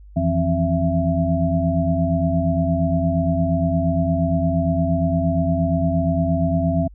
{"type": "tone cluster", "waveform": "sine", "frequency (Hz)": [85.4, 162.2, 170.8, 264.2, 666], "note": ["F2", "E3", "F3", "C4", "E5"], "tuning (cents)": [-38, -28, -38, 17, 18], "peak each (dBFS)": -23, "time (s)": [0.16, 6.88], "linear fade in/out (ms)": 10, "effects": ["added 50 Hz sine -40 dBFS peak until 6.94 s"]}